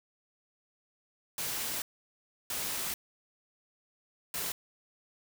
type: noise bursts at uneven times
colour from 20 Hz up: white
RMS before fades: -35 dBFS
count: 3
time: 1.38-1.82 / 2.5-2.94 / 4.34-4.52 s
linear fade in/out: 2 ms
effects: none